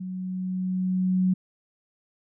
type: tone with level ramp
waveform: sine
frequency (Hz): 185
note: F#3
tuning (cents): 0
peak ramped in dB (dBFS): -31 to -18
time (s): 0-1.34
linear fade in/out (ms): 10
effects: none